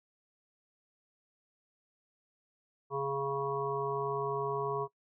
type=harmonic tone; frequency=138.59 Hz; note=C#3; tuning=in tune; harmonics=1 / 3 / 5 / 7 / 8; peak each=-41 / -34 / -42 / -38 / -38 dBFS; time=2.9-4.88 s; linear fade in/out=50 ms; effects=noise-tail reverb RT60 0.1 s tail -21 dB re dry